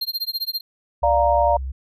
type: tone with tremolo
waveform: square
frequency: 4194 Hz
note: C8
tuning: 3 cents sharp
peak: -21 dBFS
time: 0.01-0.61 s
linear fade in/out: 5 ms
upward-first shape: sine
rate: 15 Hz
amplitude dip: 100%
type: tone with vibrato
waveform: sine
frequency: 65.6 Hz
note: C2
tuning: 5 cents sharp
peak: -25 dBFS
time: 1.02-1.72 s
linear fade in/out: 10 ms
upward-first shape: triangle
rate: 14 Hz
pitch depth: 27 cents each way
type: chord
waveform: sine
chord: Bb major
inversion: first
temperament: equal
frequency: 587.3 / 698.5 / 932.3 Hz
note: D5 / F5 / Bb5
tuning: 0 / 0 / 0 cents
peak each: -19 dBFS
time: 1.03-1.57 s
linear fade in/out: 5 ms
effects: none